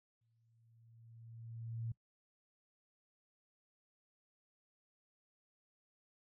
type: tone with exponential growth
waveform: sine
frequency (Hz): 114.7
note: A#2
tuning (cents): -28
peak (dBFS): -37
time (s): 0.21-1.92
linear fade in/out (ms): 5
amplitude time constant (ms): 370
effects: noise-tail reverb RT60 0.1 s tail -22 dB re dry